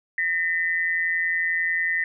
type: tone pair together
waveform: sine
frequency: 1830 / 2001 Hz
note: A#6 / B6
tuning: -32 / +22 cents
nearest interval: major second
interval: 154 cents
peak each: -23 / -25 dBFS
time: 0.18-2.04 s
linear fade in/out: 2 ms
effects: none